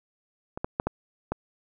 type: clicks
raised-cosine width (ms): 1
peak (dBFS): -20 / -13 / -10 / -11 / -13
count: 5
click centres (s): 0.575 / 0.645 / 0.799 / 0.87 / 1.32
effects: none